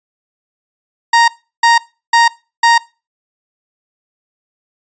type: tone bursts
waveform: 30% pulse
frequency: 932.3 Hz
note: A#5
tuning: in tune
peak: -4 dBFS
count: 4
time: 1.13-2.78 s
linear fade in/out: 5 ms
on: 150 ms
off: 350 ms
effects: noise-tail reverb RT60 0.3 s tail -22 dB re dry + resampled to 16000 Hz